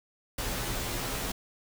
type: noise with comb filter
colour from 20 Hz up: pink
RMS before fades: -33 dBFS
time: 0.38-1.32 s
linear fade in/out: 5 ms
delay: 13 ms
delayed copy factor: -0.95
effects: none